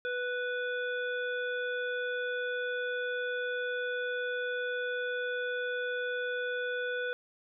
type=harmonic tone; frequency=493.9 Hz; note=B4; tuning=in tune; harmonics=1 / 3 / 5 / 7; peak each=-34 / -34 / -48 / -46 dBFS; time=0.05-7.13 s; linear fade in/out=0 ms; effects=none